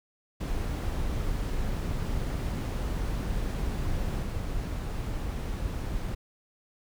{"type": "noise with level steps", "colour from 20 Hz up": "brown", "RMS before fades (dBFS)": [-30, -32], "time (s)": [0.4, 6.15], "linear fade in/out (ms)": 10, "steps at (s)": 4.22, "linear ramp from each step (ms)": 5, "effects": []}